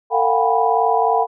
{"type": "tone cluster", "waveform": "sine", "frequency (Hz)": [452.3, 698, 737, 801, 984], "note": ["A4", "F5", "F#5", "G5", "B5"], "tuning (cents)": [48, -1, -7, 37, -7], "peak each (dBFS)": -20, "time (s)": [0.1, 1.27], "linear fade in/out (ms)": 50, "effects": []}